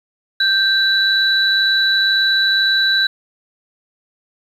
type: tone pair together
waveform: sine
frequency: 1568 / 3951 Hz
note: G6 / B7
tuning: 0 / 0 cents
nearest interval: octave + major third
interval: 1600 cents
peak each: -15 dBFS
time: 0.4-3.07 s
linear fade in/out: 5 ms
effects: 7-bit